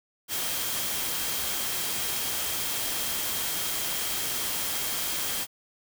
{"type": "tone in noise", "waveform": "sine", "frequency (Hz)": 3218, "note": "G7", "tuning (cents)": 45, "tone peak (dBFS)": -40, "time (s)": [0.28, 5.47], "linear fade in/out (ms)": 50, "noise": "white", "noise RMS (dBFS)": -30, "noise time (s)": [0.28, 5.47], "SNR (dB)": -13, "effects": []}